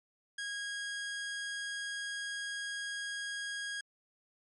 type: tone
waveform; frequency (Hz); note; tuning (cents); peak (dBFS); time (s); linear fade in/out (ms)
sawtooth; 1640; G#6; -22; -33; 0.38-3.81; 5
effects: low-pass 12000 Hz 12 dB/octave + MP3 48 kbps